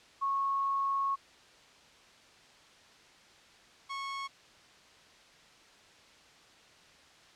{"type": "tone pair in turn", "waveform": ["sine", "sawtooth"], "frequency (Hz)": [1099, 1099], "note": ["C#6", "C#6"], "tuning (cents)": [-15, -15], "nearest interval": "unison", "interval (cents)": 0, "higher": "neither", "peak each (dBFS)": [-28, -32], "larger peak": "first", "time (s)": [[0.21, 1.16], [3.89, 4.28]], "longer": "first", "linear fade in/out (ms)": 20, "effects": ["white hiss -58 dBFS RMS until 7.35 s", "low-pass 5000 Hz 12 dB/octave"]}